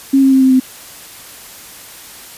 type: tone with pitch steps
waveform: sine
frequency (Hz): 271.5 / 268.2 / 265 / 261.8 / 258.6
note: C#4 / C4 / C4 / C4 / C4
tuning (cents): -36 / +43 / +22 / +1 / -20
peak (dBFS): -6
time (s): 0.13-0.6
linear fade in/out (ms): 10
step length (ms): 94
effects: white hiss -35 dBFS RMS until 2.37 s + resampled to 32000 Hz